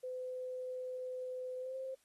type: tone with pitch glide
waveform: sine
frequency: 508 to 526.2 Hz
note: B4 to C5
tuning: +49 to +10 cents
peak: -39 dBFS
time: 0.03-1.95 s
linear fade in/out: 10 ms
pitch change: +61 cents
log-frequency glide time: 1.6-1.76 s
effects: white hiss -73 dBFS RMS until 2.04 s + AAC 32 kbps